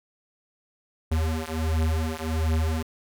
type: beating tone pair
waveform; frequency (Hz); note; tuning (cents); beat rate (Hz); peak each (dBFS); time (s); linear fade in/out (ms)
square; 79 / 80.4; D#2 / E2; +27 / -43; 1.4; -27 / -27; 1.11-2.83; 10
effects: none